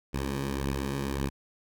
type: beating tone pair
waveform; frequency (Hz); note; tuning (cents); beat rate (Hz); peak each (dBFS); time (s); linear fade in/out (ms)
10% pulse; 68.3 / 70.1; C#2 / C#2; -25 / +20; 1.8; -22 / -28; 0.13-1.3; 20
effects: none